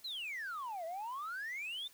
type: exponential two-way sweep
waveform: sine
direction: down then up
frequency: 4249 to 638 to 3666 Hz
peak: -37 dBFS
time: 0.04-1.88 s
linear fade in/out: 10 ms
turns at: 0.85 s
effects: tanh soft clip ceiling -37 dBFS + white hiss -62 dBFS RMS until 1.93 s